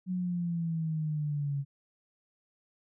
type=exponential sweep; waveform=sine; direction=down; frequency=185 to 138.59 Hz; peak=-29 dBFS; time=0.06-1.65 s; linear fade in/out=50 ms; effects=none